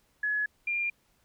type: tone pair in turn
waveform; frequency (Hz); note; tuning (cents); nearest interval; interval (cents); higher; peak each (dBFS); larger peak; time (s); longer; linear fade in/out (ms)
sine; 1695 / 2397; G#6 / D7; +35 / +35; tritone; 600; second; -26 / -27; first; 0.23-0.46 / 0.67-0.9; neither; 5
effects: pink hiss -69 dBFS RMS until 1.24 s